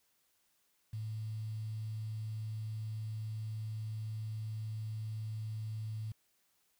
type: tone with quantisation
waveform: sine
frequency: 109.1 Hz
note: A2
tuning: 14 cents flat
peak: -37 dBFS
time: 0.93-6.12 s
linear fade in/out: 5 ms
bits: 10
effects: white hiss -75 dBFS RMS until 6.79 s